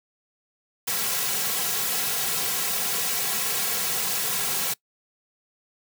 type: noise with comb filter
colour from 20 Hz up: white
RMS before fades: -26 dBFS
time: 0.87-4.74 s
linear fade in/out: 10 ms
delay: 3.3 ms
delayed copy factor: -0.95
effects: noise-tail reverb RT60 0.1 s tail -23 dB re dry + high-pass 150 Hz 12 dB/octave